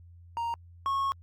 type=tone pair in turn; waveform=triangle; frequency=932.3 / 1095.5 Hz; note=A#5 / C#6; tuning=0 / -21 cents; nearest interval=minor third; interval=279 cents; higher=second; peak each=-27 / -24 dBFS; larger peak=second; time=0.37-0.54 / 0.86-1.12 s; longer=second; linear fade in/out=0 ms; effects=added 86 Hz sine -49 dBFS peak until 1.22 s + Opus 48 kbps